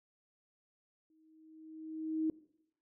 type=tone with exponential growth; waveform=sine; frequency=316.2 Hz; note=D#4; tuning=28 cents sharp; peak=-28 dBFS; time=1.1-2.3 s; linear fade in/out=2 ms; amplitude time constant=260 ms; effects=noise-tail reverb RT60 0.8 s tail -20 dB re dry